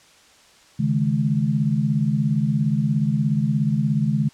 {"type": "chord", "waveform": "sine", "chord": "C# suspended second", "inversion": "none", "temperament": "equal with one note detuned", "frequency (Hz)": [138.59, 155.56, 212.1], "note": ["C#3", "D#3", "G#3"], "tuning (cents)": [0, 0, 37], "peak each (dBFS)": -22, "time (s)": [0.79, 4.29], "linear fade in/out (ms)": 10, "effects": ["white hiss -52 dBFS RMS until 4.33 s", "low-pass 7000 Hz 12 dB/octave"]}